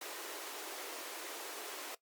pink high-pass noise, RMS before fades -45 dBFS, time 0.01-1.95 s, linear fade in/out 5 ms, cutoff 320 Hz, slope 48 dB/octave, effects noise-tail reverb RT60 0.1 s tail -18 dB re dry + Opus 48 kbps

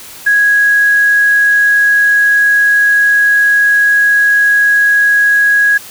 sine tone with quantisation, 1659 Hz, G#6, 2 cents flat, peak -6 dBFS, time 0.26-5.78 s, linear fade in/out 10 ms, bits 5, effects white hiss -32 dBFS RMS until 5.9 s

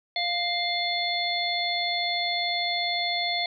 harmonic tone with a mistuned harmonic, 698.5 Hz, F5, in tune, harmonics 1 / 3 / 5 / 6, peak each -30 / -30 / -30 / -30 dBFS, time 0.16-3.46 s, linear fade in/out 2 ms, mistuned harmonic 6, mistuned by +51 cents, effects none

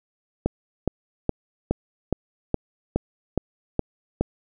click train, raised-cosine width 2 ms, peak -7 dBFS, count 10, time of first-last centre 0.46-4.21 s, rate 2.4 Hz, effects none

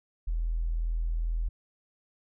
triangle tone with tanh clipping, 41.2 Hz, E1, in tune, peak -26 dBFS, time 0.27-1.49 s, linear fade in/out 10 ms, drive 3 dB, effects none

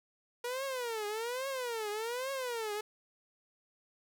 sawtooth tone with vibrato, 475.7 Hz, A#4, 35 cents sharp, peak -31 dBFS, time 0.44-2.81 s, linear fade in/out 5 ms, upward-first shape triangle, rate 1.2 Hz, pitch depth 260 cents each way, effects none

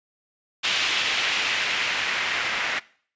blue noise with low-pass filter sweep, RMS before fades -25 dBFS, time 0.63-2.8 s, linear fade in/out 20 ms, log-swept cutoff 3000 to 2000 Hz, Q 1.7, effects noise-tail reverb RT60 0.5 s tail -21 dB re dry + resampled to 16000 Hz

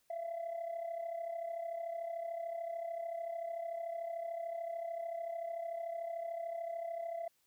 sine tone with amplitude modulation, 674 Hz, E5, 38 cents sharp, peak -33 dBFS, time 0.1-7.28 s, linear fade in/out 5 ms, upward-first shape sine, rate 33.5 Hz, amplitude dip 70%, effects tanh soft clip ceiling -34 dBFS + white hiss -75 dBFS RMS until 7.46 s

